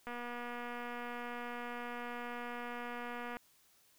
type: click train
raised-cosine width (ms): 0.5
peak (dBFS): -29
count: 796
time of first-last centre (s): 0.07-3.369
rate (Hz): 241
effects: white hiss -68 dBFS RMS until 3.98 s